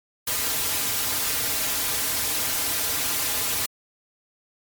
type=noise with comb filter; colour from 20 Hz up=white; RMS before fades=-25 dBFS; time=0.27-3.66 s; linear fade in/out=5 ms; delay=5.4 ms; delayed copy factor=-0.8; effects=MP3 96 kbps